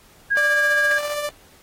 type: tone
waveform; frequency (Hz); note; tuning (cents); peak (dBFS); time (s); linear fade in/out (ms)
sine; 1634; G#6; -29; -16; 0.3-0.99; 20
type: tone with tremolo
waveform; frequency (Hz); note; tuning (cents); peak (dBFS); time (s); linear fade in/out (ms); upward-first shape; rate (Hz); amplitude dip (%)
sawtooth; 589; D5; +5; -18; 0.37-1.29; 0; triangle; 15; 45
effects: pink hiss -52 dBFS RMS until 1.62 s + AAC 48 kbps